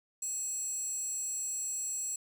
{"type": "tone with high-pass filter", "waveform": "square", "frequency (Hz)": 852, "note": "G#5", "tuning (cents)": 44, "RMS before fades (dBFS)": -36, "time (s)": [0.22, 2.16], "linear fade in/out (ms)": 5, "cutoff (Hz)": 7700, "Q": 8.8, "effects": ["11-bit"]}